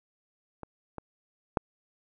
clicks, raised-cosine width 1 ms, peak -25 / -23 / -10 dBFS, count 3, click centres 0.633 / 0.983 / 1.572 s, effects none

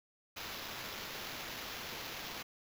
blue noise with sample-and-hold, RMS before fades -44 dBFS, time 0.36-2.43 s, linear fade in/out 10 ms, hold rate 8820 Hz, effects none

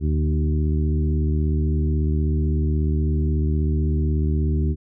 harmonic tone with a mistuned harmonic, 76.3 Hz, D#2, 33 cents flat, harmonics 1 / 2 / 3 / 4 / 5, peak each -19 / -25 / -29 / -31 / -33 dBFS, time 0-4.76 s, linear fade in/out 50 ms, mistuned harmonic 2, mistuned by -16 cents, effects none

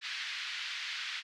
pink band-pass noise, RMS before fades -39 dBFS, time 0.01-1.23 s, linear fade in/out 50 ms, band 1700 to 4500 Hz, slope 24 dB/octave, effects none

